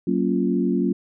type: chord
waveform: sine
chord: Gb major seventh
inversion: none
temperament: equal with one note detuned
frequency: 188.12 / 233.1 / 277.2 / 349.2 Hz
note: Gb3 / Bb3 / Db4 / F4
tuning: +29 / 0 / 0 / 0 cents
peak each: -23 / -24 / -24 / -25 dBFS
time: 0.07-0.93 s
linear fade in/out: 5 ms
effects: none